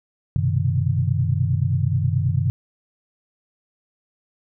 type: tone cluster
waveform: sine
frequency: 95.3 / 123 / 132.4 / 156.1 Hz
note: G2 / B2 / C3 / D#3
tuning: -48 / -7 / +21 / +6 cents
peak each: -22 / -23 / -23 / -25 dBFS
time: 0.36-2.5 s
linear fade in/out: 0 ms
effects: none